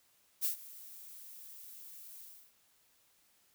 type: noise with ADSR envelope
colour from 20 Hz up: violet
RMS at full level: -31 dBFS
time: 0.41-2.53 s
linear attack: 38 ms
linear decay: 110 ms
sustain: -20 dB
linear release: 300 ms
effects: white hiss -70 dBFS RMS until 3.54 s